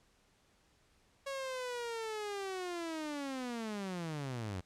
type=linear sweep; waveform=sawtooth; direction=down; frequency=554.4 to 87.31 Hz; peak=-34 dBFS; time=1.26-4.61 s; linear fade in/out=10 ms; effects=pink hiss -70 dBFS RMS until 4.65 s + low-pass 9000 Hz 12 dB/octave